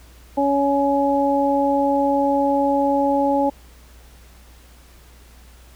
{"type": "harmonic tone", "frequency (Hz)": 280, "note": "C#4", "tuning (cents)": 18, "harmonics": [1, 2, 3], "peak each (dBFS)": [-20, -20, -20], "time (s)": [0.37, 3.5], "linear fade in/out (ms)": 10, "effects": ["added 60 Hz sine -45 dBFS peak until 5.75 s", "pink hiss -51 dBFS RMS until 5.75 s"]}